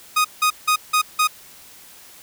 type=tone bursts; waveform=sawtooth; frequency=1244.5 Hz; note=D#6; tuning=in tune; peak=-11 dBFS; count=5; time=0.16-1.275 s; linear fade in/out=10 ms; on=87 ms; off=170 ms; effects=white hiss -45 dBFS RMS until 2.22 s